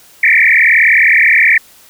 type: tone with frequency modulation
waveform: sine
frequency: 2070 Hz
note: C7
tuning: 19 cents flat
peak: -5 dBFS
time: 0.23-1.58 s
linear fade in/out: 5 ms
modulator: 39.1 Hz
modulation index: 7.3
effects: white hiss -43 dBFS RMS until 1.89 s